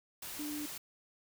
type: tone in noise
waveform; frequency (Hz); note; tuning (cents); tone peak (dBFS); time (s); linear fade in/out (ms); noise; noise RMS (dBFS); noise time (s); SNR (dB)
sine; 297.1; D4; +20; -38; 0.39-0.66; 5; white; -44; 0.22-0.78; +3
effects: none